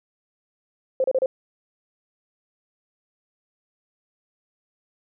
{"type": "tone bursts", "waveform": "sine", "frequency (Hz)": 523.3, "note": "C5", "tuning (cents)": 0, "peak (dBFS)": -17, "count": 4, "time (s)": [1, 1.26], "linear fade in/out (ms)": 2, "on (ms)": 41, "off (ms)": 32, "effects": []}